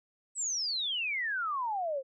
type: exponential sweep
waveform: sine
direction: down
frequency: 8100 to 512 Hz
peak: -30 dBFS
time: 0.35-2.03 s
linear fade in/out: 50 ms
effects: none